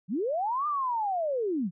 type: linear two-way sweep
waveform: sine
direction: up then down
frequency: 154.6 to 1218 to 154.6 Hz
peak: -26 dBFS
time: 0.08-1.71 s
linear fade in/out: 50 ms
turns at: 0.67 s
effects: none